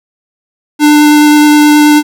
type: tone with vibrato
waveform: square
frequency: 298.2 Hz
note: D4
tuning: 27 cents sharp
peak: -3 dBFS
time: 0.79-2.03 s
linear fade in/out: 50 ms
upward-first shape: sine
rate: 9.4 Hz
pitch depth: 8 cents each way
effects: none